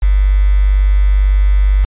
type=tone with quantisation; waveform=sine; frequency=49 Hz; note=G1; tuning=in tune; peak=-7 dBFS; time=0.02-1.85 s; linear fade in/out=10 ms; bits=5; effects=resampled to 8000 Hz